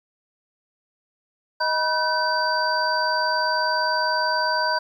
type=tone cluster; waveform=sine; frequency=626 / 973 / 1524 / 4679 Hz; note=D#5 / B5 / G6 / D8; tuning=+10 / -26 / -49 / -7 cents; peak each=-27 / -23 / -25 / -27 dBFS; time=1.6-4.79 s; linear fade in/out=10 ms; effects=9-bit